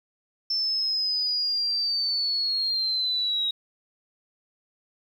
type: linear sweep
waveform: sine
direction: down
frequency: 5330 to 3800 Hz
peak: -23 dBFS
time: 0.5-3.51 s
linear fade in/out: 5 ms
effects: 9-bit